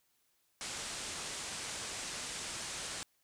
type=low-pass noise; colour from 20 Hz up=white; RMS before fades=-42 dBFS; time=0.61-3.03 s; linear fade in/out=0 ms; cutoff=9100 Hz; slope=48 dB/octave; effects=white hiss -75 dBFS RMS until 3.23 s